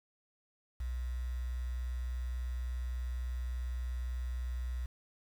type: tone with quantisation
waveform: sine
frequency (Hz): 61.74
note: B1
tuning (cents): 0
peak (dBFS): -34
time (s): 0.8-4.86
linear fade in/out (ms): 5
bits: 9
effects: none